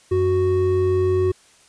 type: tone pair together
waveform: triangle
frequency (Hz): 92.66 / 370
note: F#2 / F#4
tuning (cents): +3 / 0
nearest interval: 2 octaves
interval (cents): 2397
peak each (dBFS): -20 / -15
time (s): 0.11-1.32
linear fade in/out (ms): 10
effects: white hiss -53 dBFS RMS until 1.68 s + resampled to 22050 Hz